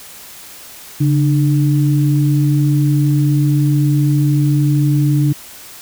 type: tone pair together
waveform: sine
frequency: 142.3 / 301.3 Hz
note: C#3 / D4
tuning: +46 / +44 cents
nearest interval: octave + minor second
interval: 1298 cents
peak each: -11 / -17 dBFS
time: 1-5.33 s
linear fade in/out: 10 ms
effects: white hiss -36 dBFS RMS until 5.81 s